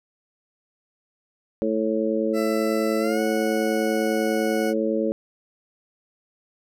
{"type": "harmonic tone", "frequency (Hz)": 110, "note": "A2", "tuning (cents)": 0, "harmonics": [2, 3, 4, 5], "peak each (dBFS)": [-26, -26, -26, -26], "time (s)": [1.62, 5.12], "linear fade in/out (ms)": 0}
{"type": "tone with pitch glide", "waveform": "20% pulse", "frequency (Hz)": [666, 734.7], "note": ["E5", "F#5"], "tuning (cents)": [18, -12], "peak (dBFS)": -24, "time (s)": [2.33, 4.74], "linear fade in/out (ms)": 50, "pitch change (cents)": 170, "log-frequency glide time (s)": [3, 3.2]}
{"effects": []}